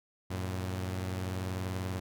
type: tone pair together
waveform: sawtooth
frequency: 92.5 / 112.98 Hz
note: F#2 / A2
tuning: 0 / +46 cents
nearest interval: minor third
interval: 346 cents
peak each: -30 / -37 dBFS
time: 0.3-2 s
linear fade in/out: 10 ms
effects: none